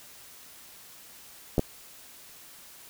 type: clicks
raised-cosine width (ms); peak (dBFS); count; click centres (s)
2; -10; 2; 1.581 / 1.594
effects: white hiss -50 dBFS RMS until 2.89 s

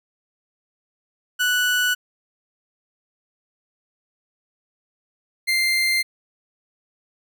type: tone pair in turn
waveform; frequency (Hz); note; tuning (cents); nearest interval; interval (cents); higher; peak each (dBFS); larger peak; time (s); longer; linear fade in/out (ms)
30% pulse; 1480 / 2093; F#6 / C7; 0 / 0; tritone; 600; second; -15; neither; 1.39-1.95 / 5.47-6.03; neither; 20
effects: none

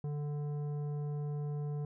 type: tone with tanh clipping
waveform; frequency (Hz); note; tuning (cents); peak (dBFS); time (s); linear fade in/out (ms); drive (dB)
sine; 146.83; D3; 0; -36; 0.04-1.85; 2; 11
effects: none

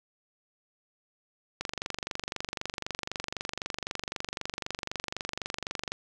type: click train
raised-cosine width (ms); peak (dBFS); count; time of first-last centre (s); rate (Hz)
0.2; -15; 104; 1.61-5.92; 23.9
effects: none

